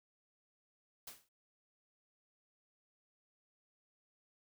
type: noise with exponential decay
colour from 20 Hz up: white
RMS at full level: -45 dBFS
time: 1.07-1.29 s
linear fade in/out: 5 ms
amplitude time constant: 47 ms
effects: none